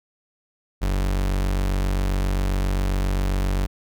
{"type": "tone", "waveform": "40% pulse", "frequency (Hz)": 47.49, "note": "F#1", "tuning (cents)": 46, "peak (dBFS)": -19, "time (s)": [0.81, 3.67], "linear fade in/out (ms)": 20, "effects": []}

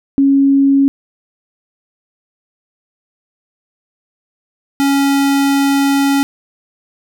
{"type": "tone pair in turn", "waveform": ["sine", "square"], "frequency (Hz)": [275.6, 278], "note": ["C#4", "C#4"], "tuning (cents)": [-10, 5], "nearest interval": "unison", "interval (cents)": 15, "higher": "second", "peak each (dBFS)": [-7, -11], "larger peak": "first", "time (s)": [[0.18, 0.88], [4.8, 6.23]], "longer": "second", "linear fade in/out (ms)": 0, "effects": []}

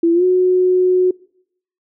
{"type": "tone with pitch glide", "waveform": "sine", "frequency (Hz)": [336, 366.4], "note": ["E4", "F#4"], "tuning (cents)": [33, -17], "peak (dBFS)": -10, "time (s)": [0.03, 1.11], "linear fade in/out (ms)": 5, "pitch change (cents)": 150, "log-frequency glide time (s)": [0.13, 0.24], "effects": ["noise-tail reverb RT60 0.7 s tail -24 dB re dry"]}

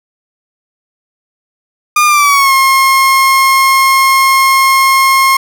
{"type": "tone with pitch glide", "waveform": "30% pulse", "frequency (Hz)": [1211, 1072.7], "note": ["D#6", "C6"], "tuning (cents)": [-47, 43], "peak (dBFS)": -3, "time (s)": [1.96, 5.37], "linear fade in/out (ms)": 5, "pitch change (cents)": -210, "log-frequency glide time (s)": [2.06, 2.53], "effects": []}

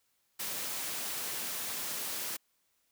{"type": "high-pass noise", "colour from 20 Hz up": "white", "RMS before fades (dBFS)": -37, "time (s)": [0.39, 2.37], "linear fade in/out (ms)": 10, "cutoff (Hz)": 130, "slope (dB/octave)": 12, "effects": ["white hiss -75 dBFS RMS until 2.91 s"]}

